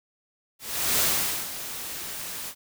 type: noise with ADSR envelope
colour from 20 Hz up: white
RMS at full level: -22 dBFS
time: 0.59-2.55 s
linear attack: 410 ms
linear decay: 470 ms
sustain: -13 dB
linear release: 69 ms
effects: none